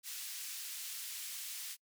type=band-pass noise; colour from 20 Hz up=white; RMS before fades=-44 dBFS; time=0.03-1.77 s; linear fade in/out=50 ms; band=2300 to 15000 Hz; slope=12 dB/octave; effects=noise-tail reverb RT60 0.1 s tail -26 dB re dry